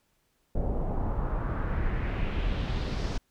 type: noise with low-pass filter sweep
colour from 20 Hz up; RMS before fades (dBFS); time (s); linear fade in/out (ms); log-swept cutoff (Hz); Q
brown; -29; 0.55-3.18; 5; 600 to 5700; 2.1
effects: pink hiss -72 dBFS RMS until 3.3 s